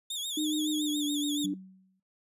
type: tone with vibrato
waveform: sawtooth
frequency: 3520 Hz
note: A7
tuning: in tune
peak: -30 dBFS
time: 0.1-1.46 s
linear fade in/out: 5 ms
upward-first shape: sine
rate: 7.1 Hz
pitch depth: 110 cents each way
type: tone with pitch glide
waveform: sine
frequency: 305.5 to 292.5 Hz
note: D#4 to D4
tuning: -32 to -7 cents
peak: -28 dBFS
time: 0.37-1.54 s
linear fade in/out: 5 ms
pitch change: -75 cents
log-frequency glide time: 0.71-1.09 s
type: tone with exponential decay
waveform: sine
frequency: 188.5 Hz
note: F#3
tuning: 32 cents sharp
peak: -32 dBFS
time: 1.44-2 s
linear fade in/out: 5 ms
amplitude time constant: 120 ms
effects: noise-tail reverb RT60 0.2 s tail -21 dB re dry + resampled to 32000 Hz